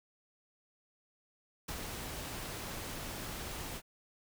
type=noise with ADSR envelope; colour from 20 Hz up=pink; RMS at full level=-39 dBFS; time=1.68-3.82 s; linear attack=9 ms; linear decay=55 ms; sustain=-3 dB; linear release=57 ms; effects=none